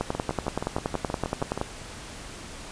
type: two click trains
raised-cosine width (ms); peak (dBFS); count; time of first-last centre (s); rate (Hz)
1; -15 / -11; 10 / 18; 0.15-1.576 / 0.01-1.614; 6.31 / 10.6
effects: pink hiss -41 dBFS RMS until 2.71 s + resampled to 22050 Hz